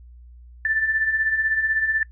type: beating tone pair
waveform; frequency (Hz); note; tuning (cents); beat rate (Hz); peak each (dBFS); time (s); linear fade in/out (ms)
sine; 1752 / 1768; A6 / A6; -8 / +8; 16; -27 / -20; 0.65-2.03; 2
effects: noise-tail reverb RT60 0.1 s tail -22 dB re dry + added 60 Hz sine -42 dBFS peak until 2.11 s